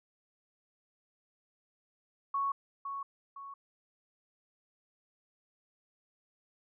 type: tone with echo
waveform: sine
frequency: 1109 Hz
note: C#6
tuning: in tune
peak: -29 dBFS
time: 2.34-2.52 s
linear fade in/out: 5 ms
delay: 510 ms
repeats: 2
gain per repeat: -7 dB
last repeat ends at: 3.54 s
effects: none